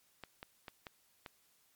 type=clicks; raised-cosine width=0.3 ms; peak=-29 dBFS; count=5; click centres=0.237 / 0.429 / 0.682 / 0.868 / 1.262 s; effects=white hiss -71 dBFS RMS until 1.75 s + MP3 96 kbps